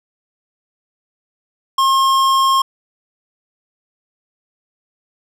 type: tone with tanh clipping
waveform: sine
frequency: 1072 Hz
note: C6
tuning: 42 cents sharp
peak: -13 dBFS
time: 1.78-2.62 s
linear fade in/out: 5 ms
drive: 17 dB
effects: none